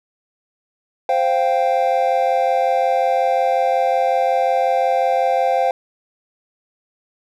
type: chord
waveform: triangle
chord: C suspended fourth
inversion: none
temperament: equal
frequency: 523.3 / 698.5 / 784 Hz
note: C5 / F5 / G5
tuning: 0 / 0 / 0 cents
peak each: -17 dBFS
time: 1.09-5.71 s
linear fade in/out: 2 ms
effects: none